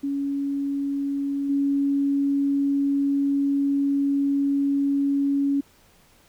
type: tone with level steps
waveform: sine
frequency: 279.8 Hz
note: C#4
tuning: 16 cents sharp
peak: -23 / -19 dBFS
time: 0.03-5.61 s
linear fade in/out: 10 ms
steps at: 1.49 s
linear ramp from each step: 10 ms
effects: pink hiss -57 dBFS RMS until 6.28 s